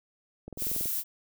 click train, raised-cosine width 2 ms, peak -27 dBFS, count 9, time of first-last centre 0.48-0.857 s, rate 21.2 Hz
violet noise, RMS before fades -31 dBFS, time 0.57-1.04 s, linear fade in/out 50 ms
effects none

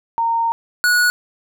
sine / square tone pair in turn, 921 / 1462 Hz, A#5 / F#6, -21 / -21 cents, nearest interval minor sixth, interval 800 cents, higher second, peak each -15 / -13 dBFS, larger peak second, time 0.18-0.52 / 0.84-1.1 s, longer first, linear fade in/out 0 ms, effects none

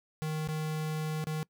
square tone with dropouts, 155.56 Hz, D#3, in tune, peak -32 dBFS, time 0.22-1.43 s, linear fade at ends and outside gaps 0 ms, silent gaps 0.474-0.487 / 1.241-1.27 s, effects noise-tail reverb RT60 0.1 s tail -23 dB re dry

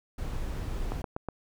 brown noise, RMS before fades -33 dBFS, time 0.18-1.02 s, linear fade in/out 5 ms
click train, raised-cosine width 1 ms, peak -19 dBFS, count 4, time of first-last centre 0.92-1.287 s, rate 8.18 Hz
effects none

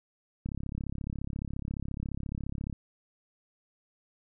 click train, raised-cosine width 5 ms, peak -23 dBFS, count 79, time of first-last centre 0.46-2.727 s, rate 34.4 Hz, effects none

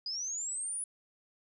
sine linear sweep, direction up, 4862 to 9956 Hz, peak -34 dBFS, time 0.06-0.84 s, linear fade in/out 2 ms, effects none

